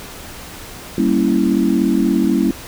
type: chord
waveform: sine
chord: G diminished seventh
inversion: none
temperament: equal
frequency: 196 / 233.1 / 277.2 / 329.6 Hz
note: G3 / Bb3 / Db4 / Fb4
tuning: 0 / 0 / 0 / 0 cents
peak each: -18 dBFS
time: 0.98-2.51 s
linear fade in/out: 2 ms
effects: pink hiss -34 dBFS RMS until 2.67 s